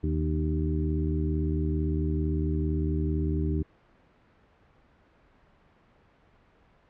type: harmonic tone with a mistuned harmonic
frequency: 77.78 Hz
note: D#2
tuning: in tune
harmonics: 1 / 2 / 3 / 4 / 5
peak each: -27 / -31 / -37 / -32 / -36 dBFS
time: 0.03-3.63 s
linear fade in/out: 10 ms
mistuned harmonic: 4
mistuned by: -38 cents
effects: pink hiss -61 dBFS RMS until 6.89 s + low-pass 2000 Hz 12 dB/octave